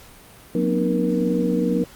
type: tone cluster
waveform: sine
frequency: 181.9 / 237.7 / 259.9 / 304.9 / 474.2 Hz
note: F#3 / A#3 / C4 / D#4 / A#4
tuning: -29 / +34 / -11 / -35 / +30 cents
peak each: -23 / -24 / -27 / -25 / -24 dBFS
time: 0.55-1.84 s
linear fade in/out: 2 ms
effects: pink hiss -46 dBFS RMS until 1.95 s + Opus 48 kbps